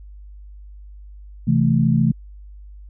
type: chord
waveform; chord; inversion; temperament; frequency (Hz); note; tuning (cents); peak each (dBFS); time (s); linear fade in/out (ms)
sine; A minor; first; just; 132 / 165 / 220; C3 / E3 / A3; +16 / +2 / 0; -18; 1.47-2.12; 10
effects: added 50 Hz sine -37 dBFS peak until 2.89 s